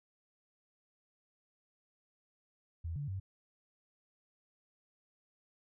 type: tone with pitch steps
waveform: sine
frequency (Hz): 83.1 / 143.8 / 95.9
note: E2 / D3 / G2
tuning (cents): +15 / -36 / -37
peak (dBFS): -36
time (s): 2.84-3.2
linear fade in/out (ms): 10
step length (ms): 120
effects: none